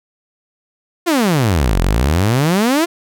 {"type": "exponential two-way sweep", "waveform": "sawtooth", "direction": "down then up", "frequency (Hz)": [364.9, 40.96, 354], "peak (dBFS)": -8, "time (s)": [1.06, 2.86], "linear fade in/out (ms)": 20, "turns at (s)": 1.8, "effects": []}